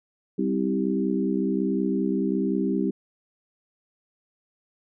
harmonic tone with a mistuned harmonic, 65.41 Hz, C2, in tune, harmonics 3 / 4 / 5 / 6, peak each -26 / -27 / -28 / -29 dBFS, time 0.38-2.91 s, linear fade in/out 10 ms, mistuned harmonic 5, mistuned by -22 cents, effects none

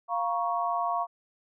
sine chord, Bb minor, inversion second, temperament equal with one note detuned, 698.5 / 945.9 / 1108.7 Hz, F5 / Bb5 / Db6, 0 / +25 / 0 cents, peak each -29 / -32 / -30 dBFS, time 0.08-1.07 s, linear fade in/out 50 ms, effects none

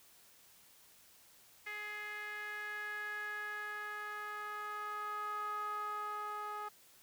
sawtooth tone with band-pass filter sweep, 418.9 Hz, G#4, 15 cents sharp, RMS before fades -42 dBFS, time 1.66-6.69 s, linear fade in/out 10 ms, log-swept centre 2000 to 1100 Hz, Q 5.9, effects white hiss -63 dBFS RMS until 7.02 s

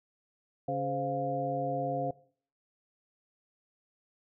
harmonic tone with a mistuned harmonic, 140 Hz, C#3, 18 cents sharp, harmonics 1 / 2 / 3 / 4 / 5, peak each -37 / -38 / -41 / -35 / -33 dBFS, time 0.68-2.11 s, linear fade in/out 5 ms, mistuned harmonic 4, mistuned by -120 cents, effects noise-tail reverb RT60 0.5 s tail -20 dB re dry

